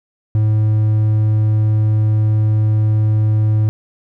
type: tone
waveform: triangle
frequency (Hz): 107.7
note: A2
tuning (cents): -37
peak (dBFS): -9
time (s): 0.35-3.69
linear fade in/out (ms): 0
effects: none